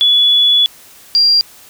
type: tone pair in turn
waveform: sine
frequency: 3415 / 4764 Hz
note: G#7 / D8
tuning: +48 / +24 cents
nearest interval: tritone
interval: 576 cents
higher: second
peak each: -7 dBFS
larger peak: neither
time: 0.01-0.66 / 1.15-1.41 s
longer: first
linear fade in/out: 0 ms
effects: white hiss -41 dBFS RMS until 1.69 s